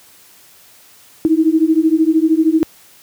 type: beating tone pair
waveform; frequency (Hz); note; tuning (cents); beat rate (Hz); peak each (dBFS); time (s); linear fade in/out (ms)
sine; 312.8 / 325.8; D#4 / E4; +9 / -20; 13; -13; 1.25-2.63; 0
effects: white hiss -46 dBFS RMS until 3.02 s + high-pass 60 Hz 12 dB/octave